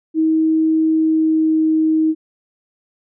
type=tone with pitch glide; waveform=sine; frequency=318 to 315.8 Hz; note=D#4 to D#4; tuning=+38 to +26 cents; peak=-12 dBFS; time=0.14-2.15 s; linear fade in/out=50 ms; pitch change=-12 cents; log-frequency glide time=0.89-1.62 s; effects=none